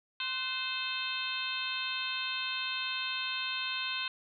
harmonic tone with a mistuned harmonic, 521 Hz, C5, 7 cents flat, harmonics 2 / 3 / 4 / 5 / 6 / 7 / 8, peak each -42 / -41 / -47 / -37 / -40 / -39 / -41 dBFS, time 0.2-4.08 s, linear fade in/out 2 ms, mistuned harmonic 3, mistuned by -50 cents, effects none

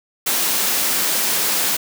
white high-pass noise, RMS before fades -19 dBFS, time 0.26-1.77 s, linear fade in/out 10 ms, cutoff 160 Hz, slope 24 dB/octave, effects none

